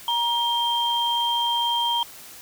sine tone pair together, 945 / 3181 Hz, A#5 / G7, +23 / +25 cents, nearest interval octave + major sixth, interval 2102 cents, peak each -23 dBFS, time 0.08-2.03 s, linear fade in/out 2 ms, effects white hiss -43 dBFS RMS until 2.41 s

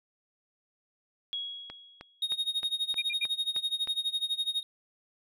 sine tone with exponential decay, 3322 Hz, G#7, in tune, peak -30 dBFS, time 1.33-2.35 s, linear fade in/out 0 ms, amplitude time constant 220 ms
click train, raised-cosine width 0.3 ms, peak -26 dBFS, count 8, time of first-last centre 1.7-3.874 s, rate 3.22 Hz
triangle tone with tremolo, 3729 Hz, A#7, in tune, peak -24 dBFS, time 2.22-4.63 s, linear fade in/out 2 ms, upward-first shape sine, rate 12 Hz, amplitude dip 90%
sine tone bursts, 2400 Hz, D7, 37 cents sharp, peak -31 dBFS, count 3, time 2.98-3.249 s, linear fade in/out 5 ms, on 39 ms, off 76 ms
effects none

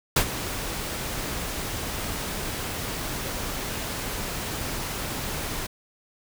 pink noise with ADSR envelope, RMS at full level -18 dBFS, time 0.16-5.67 s, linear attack 6 ms, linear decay 76 ms, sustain -13 dB, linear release 11 ms, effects none

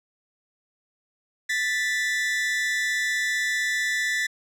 40% pulse tone pair together, 1760 / 1975.5 Hz, A6 / B6, 0 / 0 cents, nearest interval major second, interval 200 cents, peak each -25 dBFS, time 1.49-4.27 s, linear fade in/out 10 ms, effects low-pass 9000 Hz 12 dB/octave

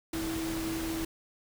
sine tone in noise, 325.2 Hz, E4, 23 cents flat, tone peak -32 dBFS, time 0.13-1.05 s, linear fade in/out 5 ms, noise pink, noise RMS -38 dBFS, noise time 0.13-1.05 s, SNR +3 dB, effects none

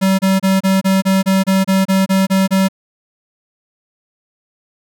square tone bursts, 191.6 Hz, G3, 39 cents flat, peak -11 dBFS, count 13, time 0.01-2.686 s, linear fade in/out 20 ms, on 180 ms, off 28 ms, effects none

